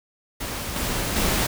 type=noise with level steps; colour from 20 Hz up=pink; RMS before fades=-30 / -26 / -22 dBFS; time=0.4-1.47 s; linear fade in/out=10 ms; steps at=0.76 / 1.16 s; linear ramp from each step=2 ms; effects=none